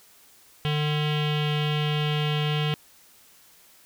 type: tone with low-pass filter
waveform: square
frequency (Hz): 150.1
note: D3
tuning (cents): +38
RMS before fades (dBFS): -25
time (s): 0.65-2.74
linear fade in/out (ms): 0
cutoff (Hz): 3100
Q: 5.8
effects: white hiss -55 dBFS RMS until 3.85 s